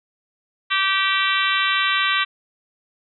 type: harmonic tone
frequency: 387.6 Hz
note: G4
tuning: 20 cents flat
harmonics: 3 / 4 / 5 / 6 / 7 / 8 / 9 / 10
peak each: -23 / -24 / -25 / -26 / -26 / -27 / -28 / -28 dBFS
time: 0.7-2.25 s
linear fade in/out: 20 ms
effects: none